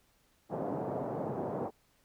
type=band-pass noise; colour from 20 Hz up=white; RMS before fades=-36 dBFS; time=0.49-1.71 s; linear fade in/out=50 ms; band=120 to 730 Hz; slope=24 dB/octave; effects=pink hiss -70 dBFS RMS until 2.04 s